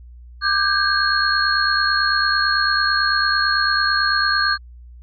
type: tone cluster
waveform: sine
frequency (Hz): 1191 / 1555 / 1624 / 4299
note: D6 / G6 / G#6 / C8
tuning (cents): +24 / -14 / -39 / +46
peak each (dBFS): -21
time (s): 0.41-4.58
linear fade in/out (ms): 50
effects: added 60 Hz sine -38 dBFS peak until 5.02 s